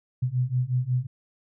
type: beating tone pair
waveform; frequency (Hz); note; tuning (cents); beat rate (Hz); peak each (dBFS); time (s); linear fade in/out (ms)
sine; 123.2 / 128.7; B2 / C3; -4 / -28; 5.5; -26 / -25; 0.22-1.07; 10
effects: none